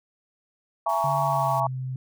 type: chord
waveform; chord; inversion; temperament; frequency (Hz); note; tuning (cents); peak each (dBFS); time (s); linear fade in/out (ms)
sine; A# half-diminished seventh; second; just; 671.3 / 839.1 / 932.3 / 1118.8; E5 / G#5 / A#5 / C#6; +31 / +18 / 0 / +16; -27; 0.86-1.67; 5
type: noise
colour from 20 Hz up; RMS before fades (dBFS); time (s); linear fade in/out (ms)
white; -45; 0.89-1.6; 2
type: tone with pitch glide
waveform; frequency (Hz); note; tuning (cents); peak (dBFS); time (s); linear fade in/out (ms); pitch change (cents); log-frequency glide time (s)
sine; 142.9 to 129.53; D3 to C3; -47 to -17; -28; 1.04-1.96; 2; -170; 1.26-1.68
effects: none